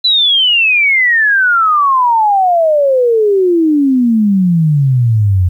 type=exponential sweep; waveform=sine; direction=down; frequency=4027 to 87.31 Hz; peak=-7 dBFS; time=0.04-5.49 s; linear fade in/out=10 ms; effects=8-bit